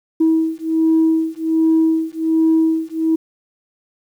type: beating tone pair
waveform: sine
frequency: 321.5 / 322.8 Hz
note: E4 / E4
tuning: -43 / -36 cents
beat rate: 1.3 Hz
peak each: -15 dBFS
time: 0.2-3.16 s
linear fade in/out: 10 ms
effects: tanh soft clip ceiling -7 dBFS + 8-bit